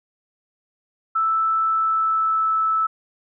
sine tone with pitch glide, 1318.5 to 1310.1 Hz, E6 to E6, 0 to -11 cents, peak -17 dBFS, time 1.15-2.87 s, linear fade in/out 10 ms, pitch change -11 cents, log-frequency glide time 1.63-2.52 s, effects none

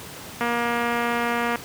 click train, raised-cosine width 0.5 ms, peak -10 dBFS, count 273, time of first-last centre 0.41-1.558 s, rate 237 Hz, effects pink hiss -38 dBFS RMS until 1.64 s + high-pass 100 Hz 12 dB/octave

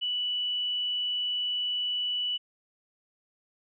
sine tone, 2960 Hz, F#7, in tune, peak -27 dBFS, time 0.01-2.38 s, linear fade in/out 20 ms, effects none

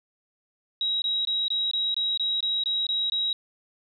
sine tone bursts, 3836 Hz, A#7, 49 cents sharp, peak -23 dBFS, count 11, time 0.81-3.33 s, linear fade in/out 2 ms, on 210 ms, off 21 ms, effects none

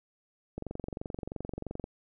click train, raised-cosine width 2 ms, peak -23 dBFS, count 30, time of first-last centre 0.58-1.841 s, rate 23 Hz, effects none

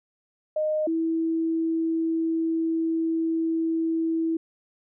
sine tone pair in turn, 616 / 326.3 Hz, D#5 / E4, -17 / -18 cents, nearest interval major seventh, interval 1101 cents, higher first, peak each -22 dBFS, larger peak neither, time 0.56-0.87 / 0.87-4.37 s, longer second, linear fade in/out 5 ms, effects none

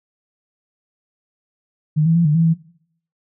sine tone with pitch steps, 153.1 / 164.1 / 170 / 149.7 / 165.3 / 163.4 Hz, D#3 / E3 / F3 / D3 / E3 / E3, -28 / -8 / -46 / +33 / +5 / -15 cents, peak -12 dBFS, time 1.96-2.542 s, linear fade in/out 20 ms, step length 97 ms, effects noise-tail reverb RT60 0.6 s tail -17 dB re dry

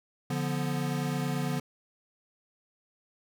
square chord, B diminished, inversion first, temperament equal with one note detuned, 145.57 / 174.61 / 246.9 Hz, D3 / F3 / B3, -15 / 0 / 0 cents, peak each -32 / -35 / -35 dBFS, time 0.3-1.6 s, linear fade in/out 5 ms, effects none

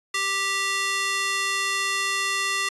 square tone with high-pass filter, 392.4 Hz, G4, 2 cents sharp, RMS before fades -25 dBFS, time 0.14-2.69 s, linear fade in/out 5 ms, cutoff 1700 Hz, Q 1.1, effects resampled to 24000 Hz

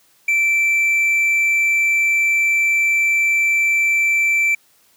triangle tone, 2335 Hz, D7, 11 cents flat, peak -12 dBFS, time 0.28-4.55 s, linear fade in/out 5 ms, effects white hiss -56 dBFS RMS until 4.96 s + high-pass 60 Hz 12 dB/octave

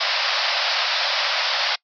white band-pass noise, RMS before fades -22 dBFS, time 0-1.76 s, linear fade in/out 10 ms, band 540 to 5300 Hz, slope 96 dB/octave, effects noise-tail reverb RT60 0.1 s tail -24 dB re dry

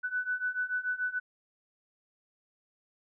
sine beating tone pair, 1490 / 1496.9 Hz, F#6 / F#6, +12 / +20 cents, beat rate 6.9 Hz, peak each -34 / -32 dBFS, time 0.03-1.2 s, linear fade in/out 20 ms, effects none

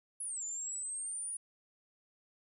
sine exponential two-way sweep, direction down then up, 10750 to 7040 to 9740 Hz, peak -37 dBFS, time 0.2-1.37 s, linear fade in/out 5 ms, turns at 0.44 s, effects none

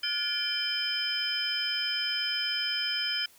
sine tone cluster, 1434 / 1716 / 2371 / 3104 / 5070 Hz, F6 / A6 / D7 / G7 / D#8, +45 / -44 / +16 / -18 / +32 cents, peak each -37 / -39 / -37 / -31 / -32 dBFS, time 0.03-3.26 s, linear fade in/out 5 ms, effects white hiss -58 dBFS RMS until 3.38 s

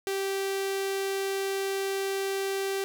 sawtooth tone with notch filter, 390 Hz, G4, 9 cents flat, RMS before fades -30 dBFS, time 0.07-2.84 s, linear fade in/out 0 ms, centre 990 Hz, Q 1.5, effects none

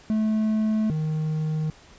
triangle tone pair in turn, 216.9 / 155.62 Hz, A3 / D#3, -25 / +1 cents, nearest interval tritone, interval 574 cents, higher first, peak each -18 / -21 dBFS, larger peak first, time 0.1-0.9 / 0.9-1.7 s, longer neither, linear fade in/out 0 ms, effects pink hiss -51 dBFS RMS until 1.98 s + resampled to 16000 Hz

